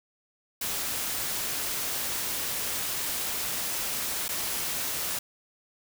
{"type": "noise with dropouts", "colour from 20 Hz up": "white", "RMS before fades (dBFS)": -31, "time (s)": [0.61, 5.19], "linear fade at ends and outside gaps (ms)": 5, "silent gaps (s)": [4.282, 4.289], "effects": []}